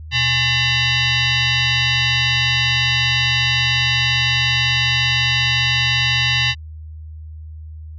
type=tone with frequency modulation; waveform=sine; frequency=123.47 Hz; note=B2; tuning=in tune; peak=-14 dBFS; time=0.11-6.55 s; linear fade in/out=50 ms; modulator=953 Hz; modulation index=4.1; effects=added 78 Hz sine -31 dBFS peak until 7.98 s